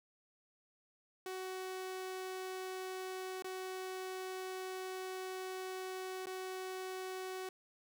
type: tone with dropouts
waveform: sawtooth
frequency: 374.1 Hz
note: F#4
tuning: 19 cents sharp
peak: -37 dBFS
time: 1.26-7.49 s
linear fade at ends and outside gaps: 2 ms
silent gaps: 3.423-3.444 / 6.258-6.268 s
effects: none